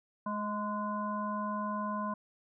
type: harmonic tone with a mistuned harmonic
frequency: 210 Hz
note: G#3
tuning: 19 cents sharp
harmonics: 1 / 3 / 5 / 7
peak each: -36 / -41 / -35 / -47 dBFS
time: 0.26-2.14 s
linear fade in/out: 5 ms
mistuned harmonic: 5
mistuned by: -31 cents
effects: none